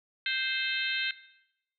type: harmonic tone with a mistuned harmonic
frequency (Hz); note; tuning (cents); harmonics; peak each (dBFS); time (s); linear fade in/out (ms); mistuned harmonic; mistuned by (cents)
523.3; C5; 0; 3 / 4 / 5 / 6 / 7 / 8; -33 / -34 / -35 / -36 / -36 / -37; 0.26-1.11; 2; 8; -39
effects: noise-tail reverb RT60 0.8 s tail -17 dB re dry